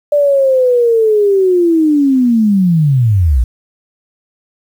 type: linear sweep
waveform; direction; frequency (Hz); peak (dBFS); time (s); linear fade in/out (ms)
sine; down; 590 to 53.9; -7; 0.12-3.44; 5
effects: 7-bit